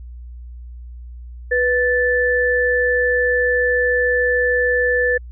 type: tone pair together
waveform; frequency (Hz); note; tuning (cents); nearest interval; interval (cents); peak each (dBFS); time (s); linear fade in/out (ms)
sine; 493.9 / 1753.5; B4 / A6; 0 / -6; octave + minor seventh; 2194; -17; 1.51-5.18; 10
effects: added 60 Hz sine -32 dBFS peak until 5.31 s